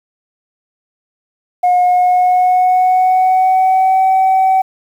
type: tone with pitch glide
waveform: sine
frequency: 720 to 760.2 Hz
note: F#5 to F#5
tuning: -47 to +47 cents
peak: -6 dBFS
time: 1.63-4.62 s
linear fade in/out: 10 ms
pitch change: +94 cents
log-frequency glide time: 1.84-4.02 s
effects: tanh soft clip ceiling -6 dBFS + 7-bit